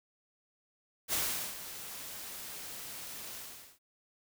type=noise with ADSR envelope; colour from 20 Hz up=white; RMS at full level=-31 dBFS; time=1.08-3.79 s; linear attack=52 ms; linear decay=410 ms; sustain=-13 dB; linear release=430 ms; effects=none